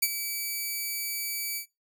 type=tone with ADSR envelope; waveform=5% pulse; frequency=2300 Hz; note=D7; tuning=37 cents flat; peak=-10 dBFS; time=0.02-1.66 s; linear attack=10 ms; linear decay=41 ms; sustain=-11 dB; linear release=94 ms; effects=noise-tail reverb RT60 0.2 s tail -20 dB re dry